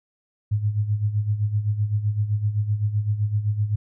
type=tone with tremolo; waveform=sine; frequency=105 Hz; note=G#2; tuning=19 cents sharp; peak=-17 dBFS; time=0.51-3.76 s; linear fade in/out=10 ms; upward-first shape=sine; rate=7.8 Hz; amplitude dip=70%; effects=none